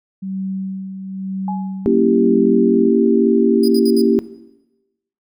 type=tone with tremolo; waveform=sine; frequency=191.3 Hz; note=G3; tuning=42 cents flat; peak=-21 dBFS; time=0.22-2.9 s; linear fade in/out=10 ms; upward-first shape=sine; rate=1 Hz; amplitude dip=55%
type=tone with exponential decay; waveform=sine; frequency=841 Hz; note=G#5; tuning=22 cents sharp; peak=-21 dBFS; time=1.48-1.94 s; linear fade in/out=2 ms; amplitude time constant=100 ms
type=chord; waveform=sine; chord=A# diminished seventh; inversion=none; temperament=equal; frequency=233.1 / 277.2 / 329.6 / 392 Hz; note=A#3 / C#4 / E4 / G4; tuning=0 / 0 / 0 / 0 cents; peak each=-15 / -19 / -19 / -15 dBFS; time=1.86-4.19 s; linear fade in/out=0 ms
type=tone bursts; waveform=sawtooth; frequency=4954 Hz; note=D#8; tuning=8 cents flat; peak=-23 dBFS; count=4; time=3.63-4.017 s; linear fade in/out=5 ms; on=54 ms; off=57 ms
effects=noise-tail reverb RT60 1.0 s tail -17 dB re dry